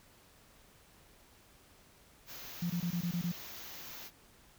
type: band-stop noise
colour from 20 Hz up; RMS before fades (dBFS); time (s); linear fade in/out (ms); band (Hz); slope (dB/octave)
white; -47; 2.26-4.11; 50; 6900 to 12000; 96
type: tone bursts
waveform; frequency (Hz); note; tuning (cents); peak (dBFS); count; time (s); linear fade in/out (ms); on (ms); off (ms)
sine; 173.7; F3; -9; -31; 7; 2.62-3.318; 5; 80; 23
effects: pink hiss -62 dBFS RMS until 4.58 s